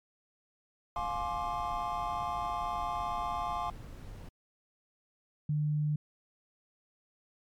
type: noise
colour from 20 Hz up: brown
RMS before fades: -45 dBFS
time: 0.96-4.29 s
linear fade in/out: 5 ms
type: chord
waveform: triangle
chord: D half-diminished seventh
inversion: first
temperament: just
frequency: 704.8 / 845.8 / 1057.2 / 1174.7 Hz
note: F5 / Ab5 / C6 / D6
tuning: +16 / +31 / +18 / 0 cents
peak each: -35 / -36 / -35 / -37 dBFS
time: 0.96-3.7 s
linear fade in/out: 2 ms
type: tone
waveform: sine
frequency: 150 Hz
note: D3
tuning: 37 cents sharp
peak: -27 dBFS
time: 5.49-5.96 s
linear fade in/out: 5 ms
effects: MP3 96 kbps